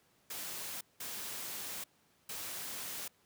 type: noise bursts at uneven times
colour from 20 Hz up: white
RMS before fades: -42 dBFS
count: 3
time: 0.3-0.81 / 1-1.84 / 2.29-3.08 s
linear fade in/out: 5 ms
effects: pink hiss -70 dBFS RMS until 3.25 s + high-pass 100 Hz 12 dB/octave